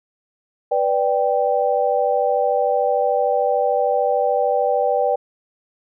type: chord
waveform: sine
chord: G major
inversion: first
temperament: equal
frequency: 493.9 / 587.3 / 784 Hz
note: B4 / D5 / G5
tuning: 0 / 0 / 0 cents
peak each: -20 dBFS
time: 0.71-5.16 s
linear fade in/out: 10 ms
effects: none